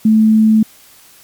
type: tone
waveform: sine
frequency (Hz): 218.5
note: A3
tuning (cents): -12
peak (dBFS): -6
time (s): 0.05-0.63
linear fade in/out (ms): 5
effects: white hiss -44 dBFS RMS until 1.23 s + MP3 96 kbps